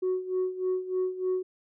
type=tone with tremolo; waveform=sine; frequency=370 Hz; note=F#4; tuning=in tune; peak=-22 dBFS; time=0.02-1.43 s; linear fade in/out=10 ms; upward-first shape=sine; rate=3.3 Hz; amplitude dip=80%; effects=tanh soft clip ceiling -22 dBFS